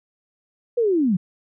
sine linear sweep, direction down, 495.3 to 166 Hz, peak -16 dBFS, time 0.77-1.17 s, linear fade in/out 10 ms, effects none

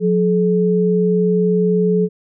sine tone pair together, 180 / 428.1 Hz, F#3 / A4, -47 / -47 cents, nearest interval octave + minor third, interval 1500 cents, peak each -15 dBFS, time 0-2.09 s, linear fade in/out 50 ms, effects none

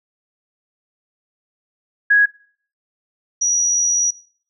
sine tone pair in turn, 1661.2 / 5808 Hz, G#6 / F#8, 0 / -33 cents, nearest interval octave + minor seventh, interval 2167 cents, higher second, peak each -9 / -14 dBFS, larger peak first, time 2.1-2.26 / 3.41-4.11 s, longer second, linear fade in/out 10 ms, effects noise-tail reverb RT60 0.5 s tail -21 dB re dry

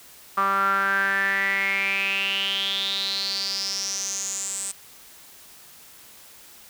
sawtooth tone with band-pass filter sweep, 196 Hz, G3, in tune, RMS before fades -25 dBFS, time 0.37-4.72 s, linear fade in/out 10 ms, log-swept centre 1200 to 8300 Hz, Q 8.8, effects white hiss -48 dBFS RMS until 6.69 s

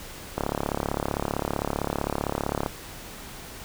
click train, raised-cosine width 1 ms, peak -11 dBFS, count 82, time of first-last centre 0.38-2.662 s, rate 35.5 Hz, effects pink hiss -41 dBFS RMS until 3.64 s

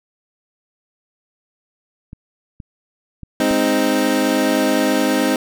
clicks, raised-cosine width 5 ms, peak -21 dBFS, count 4, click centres 2.131 / 2.602 / 3.233 / 3.511 s
25% pulse chord, Ab major, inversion none, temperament equal, 207.7 / 261.6 / 311.1 Hz, Ab3 / C4 / Eb4, 0 / 0 / 0 cents, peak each -19 / -14 / -15 dBFS, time 3.4-5.36 s, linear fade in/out 2 ms
effects none

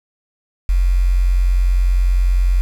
sine tone with quantisation, 45 Hz, F#1, 47 cents flat, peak -11 dBFS, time 0.69-2.61 s, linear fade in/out 0 ms, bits 6, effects none

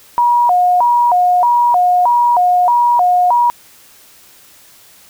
sine tone with vibrato, 830.6 Hz, G#5, in tune, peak -8 dBFS, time 0.18-3.5 s, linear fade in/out 0 ms, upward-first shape square, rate 1.6 Hz, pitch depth 250 cents each way, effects white hiss -44 dBFS RMS until 5.09 s

